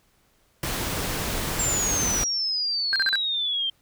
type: noise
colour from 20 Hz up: pink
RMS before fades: -28 dBFS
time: 0.63-2.24 s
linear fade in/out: 2 ms
type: exponential sweep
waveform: sine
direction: down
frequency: 7459 to 3136 Hz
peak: -23 dBFS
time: 1.59-3.7 s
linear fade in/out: 5 ms
type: tone bursts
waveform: triangle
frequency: 1580 Hz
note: G6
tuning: 13 cents sharp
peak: -18 dBFS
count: 4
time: 2.93-3.156 s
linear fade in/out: 0 ms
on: 28 ms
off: 38 ms
effects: pink hiss -64 dBFS RMS until 3.81 s